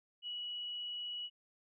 sine tone, 2929 Hz, F#7, 18 cents flat, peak -39 dBFS, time 0.22-1.3 s, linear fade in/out 50 ms, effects none

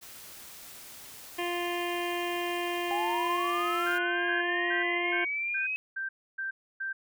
white noise, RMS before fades -47 dBFS, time 0.01-3.99 s, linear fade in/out 20 ms
harmonic tone, 349.4 Hz, F4, 1 cent sharp, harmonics 1 / 2 / 3 / 5 / 6 / 7 / 8 / 9, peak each -33 / -36 / -38 / -40 / -41 / -41 / -42 / -43 dBFS, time 1.38-5.25 s, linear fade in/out 10 ms
sine linear sweep, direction up, 788 to 2562 Hz, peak -29 dBFS, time 2.91-5.76 s, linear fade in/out 0 ms
sine tone bursts, 1568 Hz, G6, in tune, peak -31 dBFS, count 8, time 3.86-6.93 s, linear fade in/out 10 ms, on 130 ms, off 290 ms
effects none

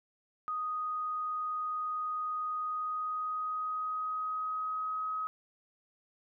sine tone with pitch glide, 1244.5 to 1268.4 Hz, D#6 to D#6, 0 to +33 cents, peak -32 dBFS, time 0.48-5.27 s, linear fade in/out 0 ms, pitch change +33 cents, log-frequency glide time 2.6-5.15 s, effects none

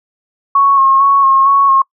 sine tone with vibrato, 1094 Hz, C#6, 23 cents flat, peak -6 dBFS, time 0.55-1.82 s, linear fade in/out 5 ms, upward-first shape square, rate 2.2 Hz, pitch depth 24 cents each way, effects noise-tail reverb RT60 0.1 s tail -25 dB re dry

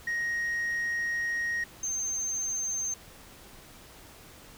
sine tone pair in turn, 1875 / 6307 Hz, A#6 / G8, +10 / +10 cents, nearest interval octave + major sixth, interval 2100 cents, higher second, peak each -25 / -27 dBFS, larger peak first, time 0.07-1.64 / 1.83-2.94 s, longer first, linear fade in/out 5 ms, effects tanh soft clip ceiling -27 dBFS + pink hiss -51 dBFS RMS until 4.57 s

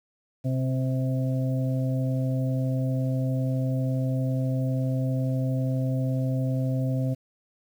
harmonic tone with a mistuned harmonic, 130 Hz, C3, 11 cents flat, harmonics 1 / 2 / 4 / 5, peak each -24 / -30 / -36 / -38 dBFS, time 0.44-7.15 s, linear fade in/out 20 ms, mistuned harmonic 2, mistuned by +15 cents, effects 9-bit

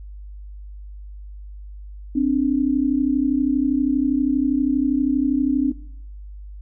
sine tone pair together, 260.7 / 293.2 Hz, C4 / D4, -6 / -3 cents, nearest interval major second, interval 203 cents, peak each -19 dBFS, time 2.15-5.72 s, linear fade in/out 10 ms, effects noise-tail reverb RT60 0.7 s tail -22 dB re dry + added 50 Hz sine -34 dBFS peak until 6.61 s

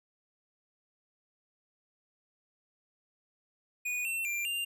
square tone with pitch steps, 2465 / 2699 / 2377 / 2791 Hz, D#7 / E7 / D7 / F7, -17 / +40 / +20 / -2 cents, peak -32 dBFS, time 3.85-4.65 s, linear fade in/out 10 ms, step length 200 ms, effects none

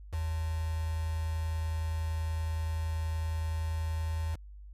sine tone with quantisation, 80.6 Hz, E2, 38 cents flat, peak -30 dBFS, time 0.12-4.36 s, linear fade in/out 20 ms, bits 7, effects added 50 Hz sine -45 dBFS peak until 4.73 s + resampled to 32000 Hz

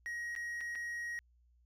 triangle tone with dropouts, 1890 Hz, A#6, 23 cents sharp, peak -36 dBFS, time 0.06-1.19 s, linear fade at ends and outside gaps 0 ms, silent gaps 0.352-0.362 / 0.607-0.611 / 0.752-0.756 s, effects added 60 Hz sine -65 dBFS peak until 1.65 s

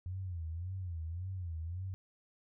sine tone with vibrato, 87.31 Hz, F2, in tune, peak -37 dBFS, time 0.06-1.94 s, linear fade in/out 0 ms, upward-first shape sine, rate 1.8 Hz, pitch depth 150 cents each way, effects none

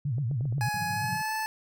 sine tone with vibrato, 128.3 Hz, C3, 34 cents flat, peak -26 dBFS, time 0.05-0.69 s, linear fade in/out 5 ms, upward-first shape sine, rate 8.1 Hz, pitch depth 250 cents each way
clicks, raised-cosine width 2 ms, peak -30 dBFS, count 6, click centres 0.183 / 0.313 / 0.409 / 0.455 / 0.525 / 0.582 s
25% pulse tone with pitch glide, 838 to 873.1 Hz, G#5 to A5, +15 to -14 cents, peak -25 dBFS, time 0.61-1.46 s, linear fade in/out 0 ms, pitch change +71 cents, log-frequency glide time 0.89-1.34 s
pink band-pass noise, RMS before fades -36 dBFS, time 0.74-1.22 s, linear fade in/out 5 ms, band 100 to 190 Hz, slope 96 dB/octave
effects none

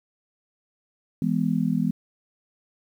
sine chord, E major, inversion none, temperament just, 164.81 / 206 / 247.2 Hz, E3 / G#3 / B3, 0 / -14 / +2 cents, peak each -25 dBFS, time 1.22-1.91 s, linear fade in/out 2 ms, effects 9-bit

